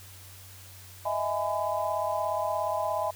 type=chord; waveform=sine; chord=E major seventh; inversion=third; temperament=equal with one note detuned; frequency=622.3 / 659.3 / 830.6 / 1009.1 Hz; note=D#5 / E5 / G#5 / B5; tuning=0 / 0 / 0 / +37 cents; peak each=-32 dBFS; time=1.05-3.11 s; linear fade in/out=10 ms; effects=added 94 Hz sine -49 dBFS peak until 3.15 s + white hiss -50 dBFS RMS until 3.15 s